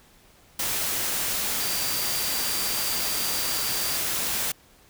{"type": "tone in noise", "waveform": "sine", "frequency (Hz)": 4713, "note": "D8", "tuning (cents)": 5, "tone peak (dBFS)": -33, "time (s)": [1.6, 3.97], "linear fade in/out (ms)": 5, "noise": "white", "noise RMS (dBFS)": -27, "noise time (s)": [0.59, 4.52], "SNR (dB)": -9, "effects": ["pink hiss -56 dBFS RMS until 4.89 s"]}